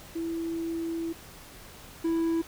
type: tone pair in turn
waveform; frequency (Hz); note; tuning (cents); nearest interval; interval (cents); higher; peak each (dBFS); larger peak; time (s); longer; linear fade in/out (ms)
sine / triangle; 331 / 329.8; E4 / E4; +7 / +1; unison; 6; first; -29 / -22; second; 0.15-1.13 / 2.04-2.42; first; 10
effects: pink hiss -48 dBFS RMS until 2.47 s